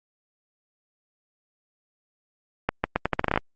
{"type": "accelerating click train", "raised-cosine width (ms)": 0.5, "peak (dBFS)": -6, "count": 12, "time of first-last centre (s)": [2.69, 3.376], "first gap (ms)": 150, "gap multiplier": 0.8, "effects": ["Opus 48 kbps"]}